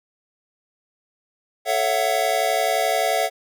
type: chord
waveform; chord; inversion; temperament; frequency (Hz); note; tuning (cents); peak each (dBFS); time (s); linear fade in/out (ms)
square; F# minor seventh; first; equal with one note detuned; 440 / 554.4 / 668.5 / 740; A4 / C#5 / E5 / F#5; 0 / 0 / +24 / 0; -29 / -27 / -23 / -24; 1.65-3.3; 50
effects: none